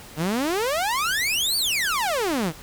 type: exponential two-way sweep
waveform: sawtooth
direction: up then down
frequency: 145.2 to 4699 to 145.2 Hz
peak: -18 dBFS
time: 0.16-2.53 s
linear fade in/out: 50 ms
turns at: 1.57 s
effects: pink hiss -43 dBFS RMS until 2.62 s